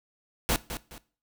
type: noise with echo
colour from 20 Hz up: pink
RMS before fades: -25 dBFS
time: 0.49-0.56 s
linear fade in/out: 0 ms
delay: 210 ms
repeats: 2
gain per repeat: -10 dB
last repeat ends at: 0.98 s
effects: noise-tail reverb RT60 0.4 s tail -19 dB re dry